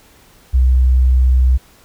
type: tone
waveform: sine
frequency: 63.6 Hz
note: C2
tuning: 48 cents flat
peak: -8 dBFS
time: 0.53-1.58 s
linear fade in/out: 20 ms
effects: pink hiss -48 dBFS RMS until 1.84 s